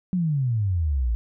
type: exponential sweep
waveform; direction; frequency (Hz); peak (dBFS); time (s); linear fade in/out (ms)
sine; down; 188.7 to 54.8; -20; 0.13-1.15; 0
effects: none